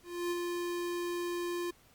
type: tone with ADSR envelope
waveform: square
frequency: 349.2 Hz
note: F4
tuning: in tune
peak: -31 dBFS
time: 0.03-1.71 s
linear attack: 280 ms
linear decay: 30 ms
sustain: -3 dB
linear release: 9 ms
effects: pink hiss -63 dBFS RMS until 1.94 s + Opus 48 kbps